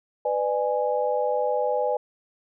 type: chord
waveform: sine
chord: G# diminished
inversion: first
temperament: just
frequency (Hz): 498.4 / 598 / 830.6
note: B4 / D5 / G#5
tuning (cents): +16 / +31 / 0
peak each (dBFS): -25 / -26 / -27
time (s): 0.25-1.97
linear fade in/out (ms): 5
effects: none